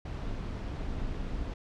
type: noise with amplitude modulation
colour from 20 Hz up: brown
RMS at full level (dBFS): -33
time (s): 0.05-1.54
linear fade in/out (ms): 5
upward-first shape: sine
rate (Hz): 235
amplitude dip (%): 45
effects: low-pass 5000 Hz 12 dB/octave